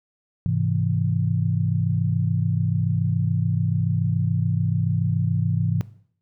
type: chord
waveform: sine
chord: Ab augmented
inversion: none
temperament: equal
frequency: 103.83 / 130.81 / 164.81 Hz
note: Ab2 / C3 / E3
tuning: 0 / 0 / 0 cents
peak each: -24 dBFS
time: 0.46-5.81 s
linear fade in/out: 0 ms
effects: noise-tail reverb RT60 0.6 s tail -18 dB re dry